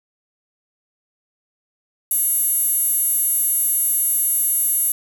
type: tone with high-pass filter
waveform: 15% pulse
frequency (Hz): 724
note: F#5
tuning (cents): -38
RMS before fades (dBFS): -19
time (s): 2.11-4.92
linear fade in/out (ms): 2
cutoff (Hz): 11000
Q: 8.3
effects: none